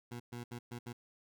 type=tone bursts at uneven times; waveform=20% pulse; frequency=120.2 Hz; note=B2; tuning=46 cents flat; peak=-37 dBFS; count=5; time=0.11-0.2 / 0.32-0.44 / 0.51-0.59 / 0.71-0.79 / 0.86-0.93 s; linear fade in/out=10 ms; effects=none